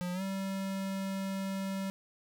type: tone with pitch glide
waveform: square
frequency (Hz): 178.5 to 193.53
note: F3 to G3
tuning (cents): +38 to -22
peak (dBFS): -34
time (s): 0.01-1.9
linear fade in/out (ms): 0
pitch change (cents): +140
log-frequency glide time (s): 0.13-0.22
effects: none